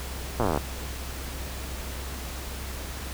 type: slowing click train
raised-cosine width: 1 ms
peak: -11 dBFS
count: 17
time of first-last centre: 0.4-0.575 s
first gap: 8 ms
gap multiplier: 1.04
effects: added 65 Hz sine -35 dBFS peak until 3.13 s + pink hiss -38 dBFS RMS until 3.13 s